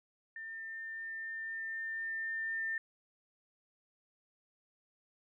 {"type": "tone with level ramp", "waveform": "sine", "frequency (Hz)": 1801, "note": "A6", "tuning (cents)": 40, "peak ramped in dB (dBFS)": [-42, -33], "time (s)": [0.36, 2.78], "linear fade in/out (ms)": 2, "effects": []}